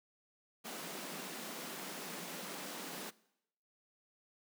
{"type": "high-pass noise", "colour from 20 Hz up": "pink", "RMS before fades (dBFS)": -45, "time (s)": [0.64, 3.11], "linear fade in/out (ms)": 20, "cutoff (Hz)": 160, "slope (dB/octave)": 96, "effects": ["noise-tail reverb RT60 0.8 s tail -21 dB re dry"]}